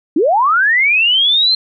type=linear sweep; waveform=sine; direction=up; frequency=269.7 to 4186 Hz; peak=-9 dBFS; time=0.16-1.55 s; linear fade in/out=5 ms; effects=none